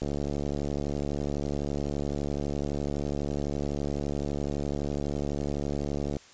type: click train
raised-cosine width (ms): 2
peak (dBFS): -18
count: 443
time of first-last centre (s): 0.02-6.167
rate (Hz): 71.9
effects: white hiss -53 dBFS RMS until 6.33 s + resampled to 16000 Hz